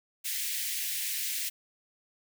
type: high-pass noise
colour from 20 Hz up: white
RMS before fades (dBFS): -33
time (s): 0.24-1.5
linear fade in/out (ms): 20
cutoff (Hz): 1800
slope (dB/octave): 48
effects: none